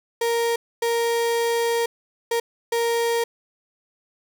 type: tone bursts at uneven times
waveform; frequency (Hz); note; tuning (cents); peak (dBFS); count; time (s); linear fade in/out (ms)
35% pulse; 466.2; A#4; 0; -18; 4; 0.21-0.56 / 0.82-1.86 / 2.31-2.4 / 2.72-3.24; 5
effects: none